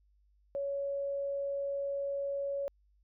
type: tone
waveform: sine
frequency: 559 Hz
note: C#5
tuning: 14 cents sharp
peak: -32 dBFS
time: 0.55-2.68 s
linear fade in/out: 0 ms
effects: added 50 Hz sine -65 dBFS peak until 3.03 s